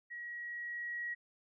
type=tone with level ramp; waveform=sine; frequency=1908 Hz; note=A#6; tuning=40 cents sharp; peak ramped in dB=-42 to -36 dBFS; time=0.1-1.15 s; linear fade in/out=20 ms; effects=none